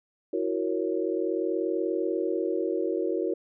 sine chord, F# dominant seventh, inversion third, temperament equal, 329.6 / 370 / 466.2 / 554.4 Hz, E4 / F#4 / A#4 / C#5, 0 / 0 / 0 / 0 cents, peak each -30 / -29 / -31 / -34 dBFS, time 0.33-3.34 s, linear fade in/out 5 ms, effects none

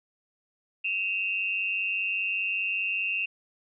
sine tone pair together, 2550 / 2745 Hz, D#7 / F7, +42 / -31 cents, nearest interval minor second, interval 127 cents, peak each -30 / -28 dBFS, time 0.84-3.26 s, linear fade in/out 10 ms, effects none

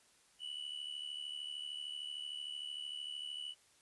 triangle tone with amplitude modulation, 2960 Hz, F#7, in tune, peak -37 dBFS, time 0.39-3.55 s, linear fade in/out 50 ms, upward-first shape sine, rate 73.2 Hz, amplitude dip 70%, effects white hiss -68 dBFS RMS until 3.81 s + resampled to 24000 Hz

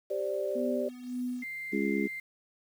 sine chord, G suspended fourth, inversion none, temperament equal, 392 / 523.3 / 587.3 Hz, G4 / C5 / D5, 0 / 0 / 0 cents, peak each -34 / -36 / -32 dBFS, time 0.1-0.89 s, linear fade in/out 10 ms
sine tone with tremolo, 248.7 Hz, B3, 12 cents sharp, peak -30 dBFS, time 0.55-1.44 s, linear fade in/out 10 ms, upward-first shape sine, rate 1.8 Hz, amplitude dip 80%
sine tone, 2093 Hz, C7, in tune, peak -36 dBFS, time 1.42-2.2 s, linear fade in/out 5 ms
harmonic tone, 68.5 Hz, C#2, 20 cents flat, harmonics 3 / 4 / 5 / 6, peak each -31 / -32 / -33 / -34 dBFS, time 1.72-2.08 s, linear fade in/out 20 ms
effects 9-bit

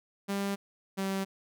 sawtooth tone pair in turn, 198.7 / 193.49 Hz, G3 / G3, +24 / -22 cents, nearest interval unison, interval 46 cents, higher first, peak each -26 dBFS, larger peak neither, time 0.28-0.56 / 0.97-1.25 s, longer neither, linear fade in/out 20 ms, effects none

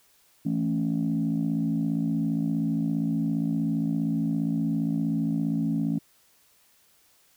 sine chord, A major, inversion second, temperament equal, 164.81 / 220 / 277.2 Hz, E3 / A3 / C#4, 0 / 0 / 0 cents, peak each -27 dBFS, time 0.45-5.99 s, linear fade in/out 10 ms, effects tanh soft clip ceiling -17 dBFS + white hiss -62 dBFS RMS until 7.36 s

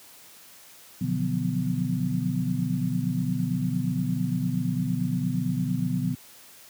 sine tone cluster, 122.4 / 147.1 / 174.3 / 183 / 249.5 Hz, B2 / D3 / F3 / F#3 / B3, -15 / +3 / -3 / -19 / +18 cents, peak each -30 dBFS, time 1.01-6.15 s, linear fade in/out 5 ms, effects white hiss -50 dBFS RMS until 6.69 s + high-pass 80 Hz 12 dB/octave

